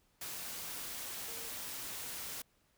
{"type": "tone in noise", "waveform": "sine", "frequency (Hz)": 460.8, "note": "A#4", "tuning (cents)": -20, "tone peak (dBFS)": -54, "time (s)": [1.28, 1.49], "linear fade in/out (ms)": 5, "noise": "white", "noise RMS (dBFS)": -43, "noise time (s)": [0.21, 2.42], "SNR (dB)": -14, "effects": ["pink hiss -73 dBFS RMS until 2.77 s"]}